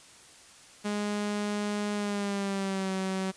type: tone with pitch glide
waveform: sawtooth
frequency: 207.1 to 189.91 Hz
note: G#3 to F#3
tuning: -5 to +45 cents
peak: -25 dBFS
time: 0.84-3.32 s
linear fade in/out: 20 ms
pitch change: -150 cents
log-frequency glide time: 1.94-2.92 s
effects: white hiss -53 dBFS RMS until 3.36 s + resampled to 22050 Hz